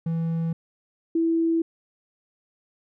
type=tone pair in turn; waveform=triangle / sine; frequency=164.81 / 329.6 Hz; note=E3 / E4; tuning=0 / 0 cents; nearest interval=octave; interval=1200 cents; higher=second; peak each=-21 / -19 dBFS; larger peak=second; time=0.06-0.53 / 1.15-1.62 s; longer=neither; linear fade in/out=5 ms; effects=none